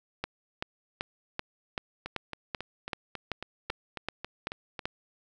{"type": "two click trains", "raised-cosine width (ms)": 0.3, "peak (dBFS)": [-20, -15], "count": [11, 13], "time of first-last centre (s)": [[2.06, 4.792], [0.24, 4.855]], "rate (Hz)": [3.66, 2.6], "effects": []}